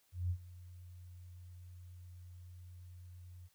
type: tone with ADSR envelope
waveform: sine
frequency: 89.1 Hz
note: F2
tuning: 35 cents sharp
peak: -31 dBFS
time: 0.12-3.49 s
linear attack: 180 ms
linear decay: 73 ms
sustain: -19 dB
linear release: 35 ms
effects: white hiss -73 dBFS RMS until 3.54 s